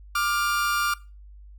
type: tone pair together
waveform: 40% pulse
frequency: 1182 / 1407.5 Hz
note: D6 / F6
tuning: +11 / +13 cents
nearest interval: minor third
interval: 302 cents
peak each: -24 dBFS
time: 0.15-0.94 s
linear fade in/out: 5 ms
effects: noise-tail reverb RT60 0.3 s tail -21 dB re dry + added 50 Hz sine -43 dBFS peak until 1.58 s